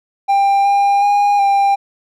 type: tone with pitch steps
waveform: triangle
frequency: 794 / 802 / 815 / 796 Hz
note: G5 / G5 / G#5 / G5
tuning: +22 / +39 / -33 / +26 cents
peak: -8 dBFS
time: 0.28-1.76 s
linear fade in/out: 20 ms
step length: 370 ms
effects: none